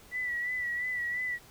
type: tone with vibrato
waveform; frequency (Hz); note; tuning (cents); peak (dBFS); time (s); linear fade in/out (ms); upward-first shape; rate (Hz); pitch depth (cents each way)
sine; 1960; B6; -14; -30; 0.11-1.39; 50; sine; 2.9; 43
effects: pink hiss -55 dBFS RMS until 1.5 s